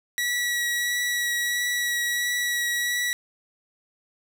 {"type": "tone with vibrato", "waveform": "sawtooth", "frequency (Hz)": 1932, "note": "B6", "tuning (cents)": -39, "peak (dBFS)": -20, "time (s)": [0.18, 3.13], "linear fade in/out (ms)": 0, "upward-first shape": "triangle", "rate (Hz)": 1.5, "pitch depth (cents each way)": 14, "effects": []}